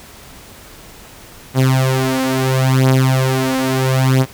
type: beating tone pair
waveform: sawtooth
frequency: 130.81 / 131.55 Hz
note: C3 / C3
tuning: 0 / +10 cents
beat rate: 0.74 Hz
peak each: -11 dBFS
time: 1.54-4.26 s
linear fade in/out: 50 ms
effects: pink hiss -39 dBFS RMS until 4.33 s